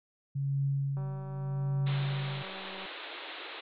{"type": "tone with tremolo", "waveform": "sine", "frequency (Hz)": 138.59, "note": "C#3", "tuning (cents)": 0, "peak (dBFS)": -26, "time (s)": [0.35, 2.43], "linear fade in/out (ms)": 10, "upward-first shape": "triangle", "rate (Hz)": 0.83, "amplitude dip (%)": 75}
{"type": "click train", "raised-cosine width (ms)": 1, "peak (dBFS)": -35, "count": 361, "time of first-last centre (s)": [0.97, 2.855], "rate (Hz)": 191}
{"type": "band-pass noise", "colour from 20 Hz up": "white", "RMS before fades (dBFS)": -43, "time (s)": [1.86, 3.61], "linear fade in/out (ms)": 10, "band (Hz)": [290, 4000], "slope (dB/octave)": 96}
{"effects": []}